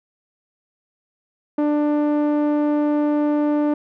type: tone with low-pass filter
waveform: sawtooth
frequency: 296.2 Hz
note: D4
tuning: 15 cents sharp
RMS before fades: -19 dBFS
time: 1.58-3.74 s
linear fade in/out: 5 ms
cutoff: 760 Hz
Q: 0.68
effects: none